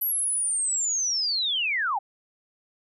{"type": "linear sweep", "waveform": "sine", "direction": "down", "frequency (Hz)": [11840, 734], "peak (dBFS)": -23, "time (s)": [0.01, 1.99], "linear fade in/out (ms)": 10, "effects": []}